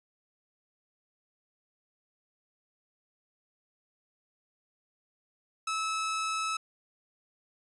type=tone; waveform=sawtooth; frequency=1300 Hz; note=E6; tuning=24 cents flat; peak=-26 dBFS; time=5.67-6.57 s; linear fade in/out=5 ms; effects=resampled to 24000 Hz